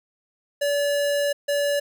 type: tone bursts at uneven times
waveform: square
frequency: 574 Hz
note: D5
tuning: 40 cents flat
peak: -21 dBFS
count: 2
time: 0.61-1.33 / 1.48-1.8 s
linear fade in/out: 10 ms
effects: none